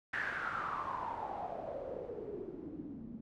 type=noise with low-pass filter sweep; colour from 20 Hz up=white; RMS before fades=-41 dBFS; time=0.13-3.21 s; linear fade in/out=5 ms; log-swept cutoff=1800 to 220 Hz; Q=8.1; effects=none